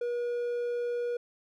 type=tone; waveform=triangle; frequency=480.9 Hz; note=B4; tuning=46 cents flat; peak=-27 dBFS; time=0.01-1.17 s; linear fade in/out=5 ms; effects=none